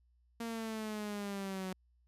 sawtooth linear sweep, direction down, 232.2 to 185 Hz, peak -34 dBFS, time 0.4-1.73 s, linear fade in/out 5 ms, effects added 60 Hz sine -67 dBFS peak until 2.07 s + resampled to 32000 Hz

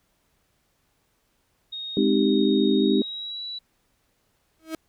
sine tone with pitch glide, 3729 to 3933 Hz, A#7 to B7, 0 to -8 cents, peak -31 dBFS, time 1.72-3.59 s, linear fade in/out 10 ms, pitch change +92 cents, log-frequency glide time 2.76-3.44 s
sine chord, Ab major seventh, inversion none, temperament equal, 207.7 / 261.6 / 311.1 / 392 Hz, Ab3 / C4 / Eb4 / G4, 0 / 0 / 0 / 0 cents, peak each -23 dBFS, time 1.97-3.02 s, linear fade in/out 2 ms
35% pulse tone with exponential growth, 320 Hz, D#4, 49 cents sharp, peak -24 dBFS, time 4.59-4.75 s, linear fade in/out 2 ms, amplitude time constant 33 ms
effects pink hiss -69 dBFS RMS until 4.88 s

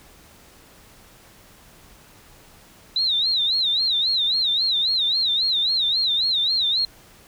sine tone with vibrato, 3900 Hz, B7, 23 cents flat, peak -18 dBFS, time 2.96-6.85 s, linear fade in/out 2 ms, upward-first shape sine, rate 3.7 Hz, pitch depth 160 cents each way, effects pink hiss -50 dBFS RMS until 7.27 s

